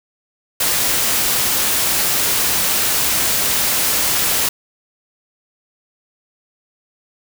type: noise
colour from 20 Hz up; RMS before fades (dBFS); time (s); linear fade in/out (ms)
white; -17; 0.6-4.49; 5
effects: none